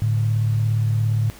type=tone pair together; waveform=sine; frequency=109.55 / 146.83 Hz; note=A2 / D3; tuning=-7 / 0 cents; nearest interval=perfect fourth; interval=507 cents; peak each=-17 / -27 dBFS; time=0.02-1.3 s; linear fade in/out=0 ms; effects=added 60 Hz sine -48 dBFS peak until 1.39 s + pink hiss -44 dBFS RMS until 1.39 s